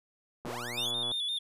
click train, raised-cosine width 1 ms, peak -28 dBFS, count 81, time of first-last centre 0.45-1.117 s, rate 120 Hz
sawtooth linear sweep, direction up, 60.9 to 3520 Hz, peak -34 dBFS, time 0.45-0.91 s, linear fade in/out 5 ms
triangle tone with vibrato, 3520 Hz, A7, in tune, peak -29 dBFS, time 0.77-1.39 s, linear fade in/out 10 ms, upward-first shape square, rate 5.8 Hz, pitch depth 52 cents each way
effects resampled to 32000 Hz

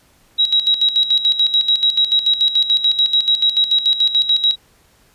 sine tone with tremolo, 3853 Hz, B7, 44 cents flat, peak -10 dBFS, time 0.38-4.56 s, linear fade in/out 20 ms, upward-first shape square, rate 6.9 Hz, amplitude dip 70%, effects pink hiss -54 dBFS RMS until 5.14 s + resampled to 32000 Hz

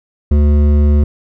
sine tone with hard clipping, 73.3 Hz, D2, 3 cents flat, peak -9 dBFS, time 0.31-1.04 s, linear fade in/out 5 ms, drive 11 dB, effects none

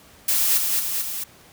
blue noise with echo, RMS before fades -20 dBFS, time 0.28-0.58 s, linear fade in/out 5 ms, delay 220 ms, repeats 3, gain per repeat -3 dB, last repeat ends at 1.24 s, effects pink hiss -50 dBFS RMS until 1.52 s + high-pass 60 Hz 12 dB/octave

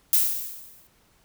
violet noise with exponential decay, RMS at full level -17 dBFS, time 0.13-0.87 s, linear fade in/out 1 ms, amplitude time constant 160 ms, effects pink hiss -62 dBFS RMS until 1.24 s

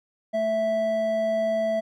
triangle tone pair together, 220 / 658.6 Hz, A3 / E5, 0 / -2 cents, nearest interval octave + perfect fifth, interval 1898 cents, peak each -30 / -20 dBFS, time 0.33-1.81 s, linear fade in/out 20 ms, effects none

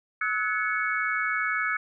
sine tone cluster, 1291 / 1479 / 1704 / 2219 Hz, E6 / F#6 / G#6 / C#7, -37 / -1 / +44 / +1 cents, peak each -30 dBFS, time 0.21-1.77 s, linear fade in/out 5 ms, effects none

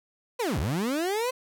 30% pulse linear two-way sweep, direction down then up, 522 to 60.6 to 522 Hz, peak -23 dBFS, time 0.39-1.31 s, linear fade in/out 10 ms, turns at 0.59 s, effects 10-bit

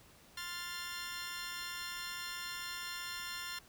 15% pulse chord, F major, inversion second, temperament equal, 1046.5 / 1396.9 / 1760 Hz, C6 / F6 / A6, 0 / 0 / 0 cents, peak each -40 / -38 / -38 dBFS, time 0.37-3.59 s, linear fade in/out 5 ms, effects pink hiss -61 dBFS RMS until 3.68 s

